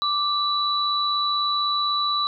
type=tone pair together; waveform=sine; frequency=1174.7 / 3948 Hz; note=D6 / B7; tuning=0 / -1 cents; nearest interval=octave + major sixth; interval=2099 cents; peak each=-23 dBFS; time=0.02-2.27 s; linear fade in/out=0 ms; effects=none